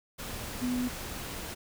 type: tone in noise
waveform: sine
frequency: 248.4 Hz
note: B3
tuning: 10 cents sharp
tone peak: -28 dBFS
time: 0.61-0.89 s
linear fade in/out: 20 ms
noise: pink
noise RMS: -39 dBFS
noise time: 0.18-1.55 s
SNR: +8 dB
effects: none